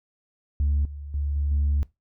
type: tone with level steps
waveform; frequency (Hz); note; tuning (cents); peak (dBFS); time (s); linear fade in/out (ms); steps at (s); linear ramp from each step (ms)
sine; 72; D2; -34; -18 / -34 / -23 / -21 / -18; 0.6-1.83; 0; 0.85 / 1.14 / 1.36 / 1.51; 2
effects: noise-tail reverb RT60 0.2 s tail -21 dB re dry + tanh soft clip ceiling -17 dBFS